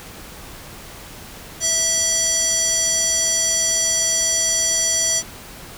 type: tone with band-pass filter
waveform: square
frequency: 654 Hz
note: E5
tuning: 14 cents flat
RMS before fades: -19 dBFS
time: 1.6-5.23 s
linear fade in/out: 50 ms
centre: 6500 Hz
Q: 6.9
effects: pink hiss -38 dBFS RMS until 5.77 s